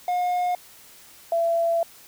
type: tone pair in turn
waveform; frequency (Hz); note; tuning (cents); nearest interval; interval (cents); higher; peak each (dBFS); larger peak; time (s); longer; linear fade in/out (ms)
triangle / sine; 717 / 672.1; F5 / E5; +45 / +33; minor second; 112; first; -19; neither; 0.08-0.55 / 1.32-1.83; second; 2
effects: white hiss -49 dBFS RMS until 2.07 s